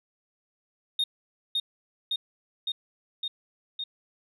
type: tone with echo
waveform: sine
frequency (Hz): 3693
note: A#7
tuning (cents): -17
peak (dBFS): -20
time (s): 0.99-1.04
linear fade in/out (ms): 5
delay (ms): 560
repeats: 5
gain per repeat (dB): -2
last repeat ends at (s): 3.84
effects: tanh soft clip ceiling -22 dBFS